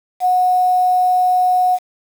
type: tone with quantisation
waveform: sine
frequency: 731 Hz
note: F#5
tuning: 21 cents flat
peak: -11 dBFS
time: 0.2-1.79 s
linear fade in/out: 50 ms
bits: 6
effects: none